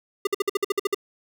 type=tone bursts; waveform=square; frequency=400 Hz; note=G4; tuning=35 cents sharp; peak=-20 dBFS; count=10; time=0.25-0.946 s; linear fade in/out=5 ms; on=21 ms; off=54 ms; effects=none